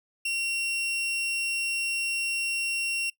40% pulse tone, 2740 Hz, F7, 34 cents flat, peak -25 dBFS, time 0.25-3.1 s, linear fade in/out 5 ms, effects noise-tail reverb RT60 0.1 s tail -20 dB re dry

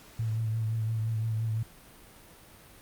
sine tone with vibrato, 111.4 Hz, A2, 22 cents sharp, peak -27 dBFS, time 0.19-1.63 s, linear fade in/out 5 ms, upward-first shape triangle, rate 5.8 Hz, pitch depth 41 cents each way, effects pink hiss -53 dBFS RMS until 2.81 s + Opus 48 kbps

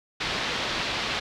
white low-pass noise, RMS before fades -29 dBFS, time 0.2-1.2 s, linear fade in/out 10 ms, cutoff 4200 Hz, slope 24 dB/octave, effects none

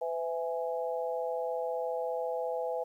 sine chord, E major, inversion second, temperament equal with one note detuned, 504.8 / 659.3 / 830.6 Hz, B4 / E5 / G#5, +38 / 0 / 0 cents, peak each -33 / -36 / -38 dBFS, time 0.01-2.84 s, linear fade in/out 10 ms, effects 11-bit

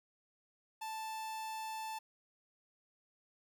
45% pulse tone, 880 Hz, A5, in tune, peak -40 dBFS, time 0.81-1.99 s, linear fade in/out 10 ms, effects none

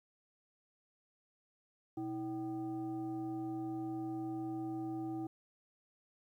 sine tone with frequency modulation, 322.8 Hz, E4, 36 cents flat, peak -37 dBFS, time 1.97-5.27 s, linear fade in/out 5 ms, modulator 447 Hz, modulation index 0.63, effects 12-bit

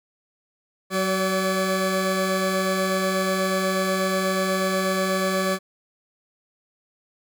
20% pulse tone pair together, 188.26 / 573 Hz, F#3 / D5, +30 / -43 cents, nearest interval octave + perfect fifth, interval 1927 cents, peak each -19 dBFS, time 0.9-5.59 s, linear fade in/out 50 ms, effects none

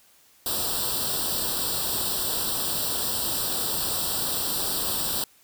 white noise with comb filter, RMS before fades -27 dBFS, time 0.46-5.24 s, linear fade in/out 2 ms, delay 0.23 ms, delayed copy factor +0.9, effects white hiss -58 dBFS RMS until 5.43 s

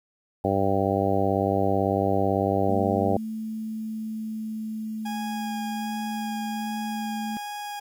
harmonic tone, 98 Hz, G2, in tune, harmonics 1 / 2 / 3 / 4 / 5 / 6 / 7 / 8, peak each -29 / -29 / -29 / -29 / -29 / -29 / -29 / -29 dBFS, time 0.44-3.17 s, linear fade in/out 5 ms
sine tone with pitch glide, 220 to 217.9 Hz, A3 to A3, 0 to -17 cents, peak -29 dBFS, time 2.69-7.37 s, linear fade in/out 0 ms, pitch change -17 cents, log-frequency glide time 3.25-5.33 s
40% pulse tone with vibrato, 823 Hz, G#5, 16 cents flat, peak -31 dBFS, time 5.05-7.8 s, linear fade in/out 10 ms, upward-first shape sine, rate 1.3 Hz, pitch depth 9 cents each way
effects 9-bit

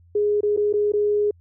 sine tone with dropouts, 415.3 Hz, G#4, in tune, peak -17 dBFS, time 0.15-1.31 s, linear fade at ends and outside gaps 5 ms, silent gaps 0.408-0.431 / 0.565-0.573 / 0.728-0.737 / 0.921-0.935 s, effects added 86 Hz sine -50 dBFS peak until 1.4 s

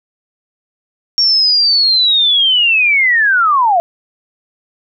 sine linear sweep, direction down, 5550 to 659.3 Hz, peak -8 dBFS, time 1.18-3.8 s, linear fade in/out 0 ms, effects none

